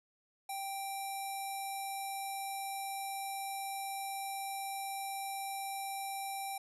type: tone with low-pass filter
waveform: square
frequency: 784 Hz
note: G5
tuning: in tune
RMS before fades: -40 dBFS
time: 0.49-6.58 s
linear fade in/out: 5 ms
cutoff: 11000 Hz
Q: 8.1
effects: none